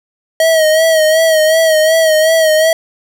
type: tone with vibrato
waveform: square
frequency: 636 Hz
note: D#5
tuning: 38 cents sharp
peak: -8 dBFS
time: 0.4-2.73 s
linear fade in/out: 2 ms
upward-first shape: sine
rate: 2.7 Hz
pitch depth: 48 cents each way
effects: none